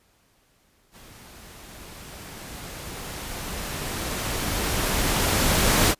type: noise with level ramp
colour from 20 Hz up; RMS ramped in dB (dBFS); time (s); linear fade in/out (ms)
pink; -48 to -18; 0.91-5.95; 50
effects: pink hiss -63 dBFS RMS until 5.99 s + resampled to 32000 Hz